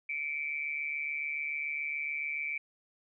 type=tone with amplitude modulation; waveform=sine; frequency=2316 Hz; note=D7; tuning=25 cents flat; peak=-29 dBFS; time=0.09-2.58 s; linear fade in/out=5 ms; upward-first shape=sine; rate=147 Hz; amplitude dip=75%; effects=none